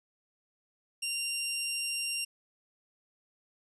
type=tone; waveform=15% pulse; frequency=2774 Hz; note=F7; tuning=12 cents flat; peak=-24 dBFS; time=1.02-2.25 s; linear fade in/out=10 ms; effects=resampled to 24000 Hz